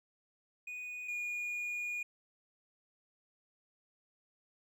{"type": "tone pair in turn", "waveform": "triangle", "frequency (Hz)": [2474, 2440], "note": ["D#7", "D#7"], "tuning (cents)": [-10, -34], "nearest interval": "unison", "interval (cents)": 24, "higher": "first", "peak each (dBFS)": [-39, -34], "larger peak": "second", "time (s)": [[0.67, 1.08], [1.08, 2.03]], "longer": "second", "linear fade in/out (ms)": 5, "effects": []}